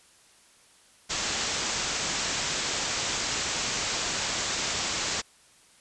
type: low-pass noise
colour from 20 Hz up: white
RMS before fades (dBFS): -30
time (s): 1.09-5.22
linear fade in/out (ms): 20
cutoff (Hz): 7700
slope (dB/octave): 96
effects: white hiss -58 dBFS RMS until 5.8 s + resampled to 24000 Hz